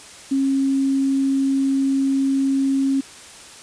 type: tone with quantisation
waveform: sine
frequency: 271.3 Hz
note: C#4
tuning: 37 cents flat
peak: -16 dBFS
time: 0.31-3.01 s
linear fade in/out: 10 ms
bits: 7
effects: white hiss -41 dBFS RMS until 3.62 s + resampled to 22050 Hz